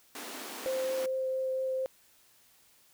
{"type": "high-pass noise", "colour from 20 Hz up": "pink", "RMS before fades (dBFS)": -42, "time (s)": [0.15, 1.06], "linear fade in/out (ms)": 2, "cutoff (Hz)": 230, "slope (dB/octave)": 48}
{"type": "tone with vibrato", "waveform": "sine", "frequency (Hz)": 523, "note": "C5", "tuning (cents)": -1, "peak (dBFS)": -29, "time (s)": [0.66, 1.86], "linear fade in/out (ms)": 0, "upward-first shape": "triangle", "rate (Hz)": 4.4, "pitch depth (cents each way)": 8}
{"effects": ["white hiss -63 dBFS RMS until 2.93 s"]}